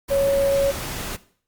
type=tone in noise; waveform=sine; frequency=554.4 Hz; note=C#5; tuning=in tune; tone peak=-16 dBFS; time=0.1-0.72 s; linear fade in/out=20 ms; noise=pink; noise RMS=-30 dBFS; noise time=0.08-1.17 s; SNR=+11 dB; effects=noise-tail reverb RT60 0.5 s tail -17 dB re dry + Opus 48 kbps